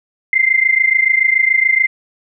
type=tone pair together; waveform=sine; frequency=2073 / 2100 Hz; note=C7 / C7; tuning=-17 / +6 cents; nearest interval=unison; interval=23 cents; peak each=-13 dBFS; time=0.33-1.87 s; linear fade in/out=2 ms; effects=none